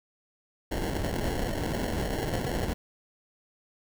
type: noise with sample-and-hold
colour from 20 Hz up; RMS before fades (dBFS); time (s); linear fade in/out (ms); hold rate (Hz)
pink; -30; 0.71-2.74; 10; 1225
effects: none